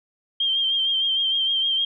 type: tone with vibrato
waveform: sine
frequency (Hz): 3176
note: G7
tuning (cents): +22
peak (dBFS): -19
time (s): 0.4-1.85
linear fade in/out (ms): 5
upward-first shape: triangle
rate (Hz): 6.5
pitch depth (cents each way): 46
effects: none